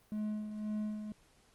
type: tone with tremolo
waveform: triangle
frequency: 212.5 Hz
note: G#3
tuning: 40 cents sharp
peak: -31 dBFS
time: 0.12-1.12 s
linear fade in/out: 0 ms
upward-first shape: sine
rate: 1.9 Hz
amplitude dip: 55%
effects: pink hiss -67 dBFS RMS until 1.54 s + Opus 32 kbps